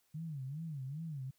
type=tone with vibrato; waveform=sine; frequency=146.83 Hz; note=D3; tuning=in tune; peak=-39 dBFS; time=0.14-1.31 s; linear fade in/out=10 ms; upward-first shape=sine; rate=2.5 Hz; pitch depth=210 cents each way; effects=white hiss -75 dBFS RMS until 1.38 s